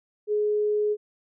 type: tone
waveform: sine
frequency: 420 Hz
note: G#4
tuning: 19 cents sharp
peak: -21 dBFS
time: 0.27-0.97 s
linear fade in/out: 50 ms
effects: none